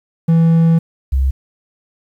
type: tone pair in turn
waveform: triangle / sine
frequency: 164.81 / 66.66 Hz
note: E3 / C2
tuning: 0 / +33 cents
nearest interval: octave + major third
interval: 1567 cents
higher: first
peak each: -6 / -11 dBFS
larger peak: first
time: 0.28-0.79 / 1.12-1.31 s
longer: first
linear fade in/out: 10 ms
effects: 8-bit